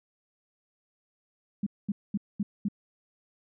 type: tone bursts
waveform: sine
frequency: 203.2 Hz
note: G#3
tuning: 38 cents flat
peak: -25 dBFS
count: 5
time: 1.63-2.685 s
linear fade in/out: 5 ms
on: 35 ms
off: 220 ms
effects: none